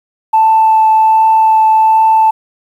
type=tone with vibrato; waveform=sine; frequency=880 Hz; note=A5; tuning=in tune; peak=-4 dBFS; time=0.33-2.31 s; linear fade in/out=10 ms; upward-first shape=triangle; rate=1.3 Hz; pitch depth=9 cents each way; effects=tanh soft clip ceiling -1 dBFS + 7-bit